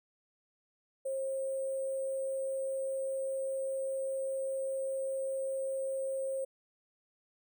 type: tone with sample-and-hold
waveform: sine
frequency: 535 Hz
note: C5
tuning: 38 cents sharp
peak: -32 dBFS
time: 1.05-6.45 s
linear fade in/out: 10 ms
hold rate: 8820 Hz
effects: none